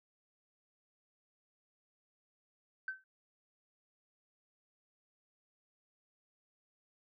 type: tone with exponential decay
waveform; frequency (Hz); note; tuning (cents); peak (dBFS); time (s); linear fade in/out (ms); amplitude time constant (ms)
sine; 1538; G6; -33; -32; 2.88-3.04; 2; 33
effects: tanh soft clip ceiling -29 dBFS